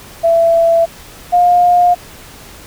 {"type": "tone pair in turn", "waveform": "sine", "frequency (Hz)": [668, 709.2], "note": ["E5", "F5"], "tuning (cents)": [23, 26], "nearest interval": "minor second", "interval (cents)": 103, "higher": "second", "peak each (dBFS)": [-7, -6], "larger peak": "second", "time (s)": [[0.23, 0.86], [1.32, 1.95]], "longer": "neither", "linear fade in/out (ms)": 20, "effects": ["pink hiss -36 dBFS RMS until 2.66 s"]}